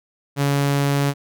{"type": "tone", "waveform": "sawtooth", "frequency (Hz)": 141.2, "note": "C#3", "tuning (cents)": 32, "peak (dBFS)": -13, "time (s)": [0.36, 1.14], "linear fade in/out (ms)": 50, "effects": []}